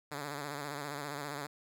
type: tone with vibrato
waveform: 5% pulse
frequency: 144.4 Hz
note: D3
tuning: 29 cents flat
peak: -27 dBFS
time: 0.11-1.47 s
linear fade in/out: 10 ms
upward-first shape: sine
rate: 15 Hz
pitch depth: 69 cents each way
effects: none